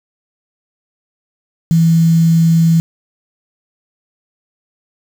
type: tone with quantisation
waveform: sine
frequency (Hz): 164.81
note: E3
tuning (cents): 0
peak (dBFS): -7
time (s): 1.71-2.8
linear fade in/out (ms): 0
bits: 5
effects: none